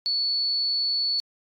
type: tone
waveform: sine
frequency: 4435 Hz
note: C#8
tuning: in tune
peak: -22 dBFS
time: 0.06-1.2 s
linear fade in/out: 0 ms
effects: AAC 48 kbps